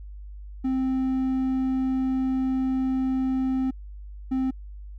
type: tone bursts at uneven times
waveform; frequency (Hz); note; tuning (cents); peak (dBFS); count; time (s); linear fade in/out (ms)
triangle; 261.6; C4; 0; -20; 2; 0.64-3.71 / 4.31-4.51; 10
effects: added 50 Hz sine -37 dBFS peak until 4.98 s